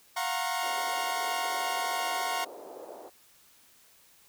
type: chord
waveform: sawtooth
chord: Gb major seventh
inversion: third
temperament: equal with one note detuned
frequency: 698.5 / 740 / 932.3 / 1085.3 Hz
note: F5 / Gb5 / Bb5 / Db6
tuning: 0 / 0 / 0 / -37 cents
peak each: -31 dBFS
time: 0.16-2.45 s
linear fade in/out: 10 ms
type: band-pass noise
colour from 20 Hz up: white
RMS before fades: -45 dBFS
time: 0.62-3.1 s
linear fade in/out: 20 ms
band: 370 to 710 Hz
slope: 24 dB/octave
effects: white hiss -60 dBFS RMS until 4.28 s